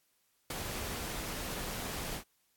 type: noise with ADSR envelope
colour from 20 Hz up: pink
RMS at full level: -36 dBFS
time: 0.5-2.24 s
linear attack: 5 ms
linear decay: 26 ms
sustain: -3 dB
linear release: 87 ms
effects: white hiss -74 dBFS RMS until 2.56 s + AAC 64 kbps